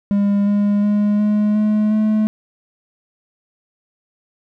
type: tone with pitch steps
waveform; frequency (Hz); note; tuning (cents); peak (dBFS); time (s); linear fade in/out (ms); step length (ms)
triangle; 201.9 / 204.5 / 207.1 / 209.7 / 212.4 / 215.1; G#3 / G#3 / G#3 / G#3 / G#3 / A3; -49 / -26 / -5 / +17 / +39 / -39; -11; 0.11-2.27; 0; 360
effects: none